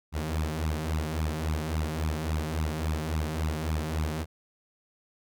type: tone with flanger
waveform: sawtooth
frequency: 78 Hz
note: D#2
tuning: 5 cents sharp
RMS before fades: -30 dBFS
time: 0.12-4.26 s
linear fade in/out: 50 ms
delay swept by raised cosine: 0.79 to 5.79 ms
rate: 3.6 Hz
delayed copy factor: +0.8
effects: none